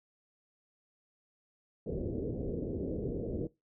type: low-pass noise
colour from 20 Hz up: white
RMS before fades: -36 dBFS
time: 1.86-3.47 s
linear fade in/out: 2 ms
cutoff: 500 Hz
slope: 48 dB/octave
effects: noise-tail reverb RT60 0.2 s tail -19 dB re dry